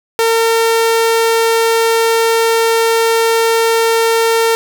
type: tone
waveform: sawtooth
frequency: 455.2 Hz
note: A#4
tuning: 41 cents flat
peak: -6 dBFS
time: 0.19-4.55 s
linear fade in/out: 0 ms
effects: 8-bit